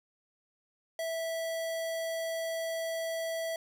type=tone; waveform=square; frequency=656 Hz; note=E5; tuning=9 cents flat; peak=-33 dBFS; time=0.99-3.56 s; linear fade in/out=2 ms; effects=none